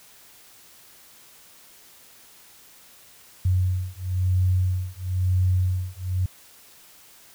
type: beating tone pair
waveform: sine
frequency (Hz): 91.4 / 92.4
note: F#2 / F#2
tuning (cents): -21 / -2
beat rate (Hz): 1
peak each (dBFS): -23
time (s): 3.45-6.26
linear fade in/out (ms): 5
effects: white hiss -51 dBFS RMS until 7.34 s